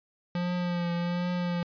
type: tone with vibrato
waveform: square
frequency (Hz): 175.2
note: F3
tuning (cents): +6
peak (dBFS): -28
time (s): 0.35-1.63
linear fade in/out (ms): 2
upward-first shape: triangle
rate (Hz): 1.3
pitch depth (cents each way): 34
effects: resampled to 11025 Hz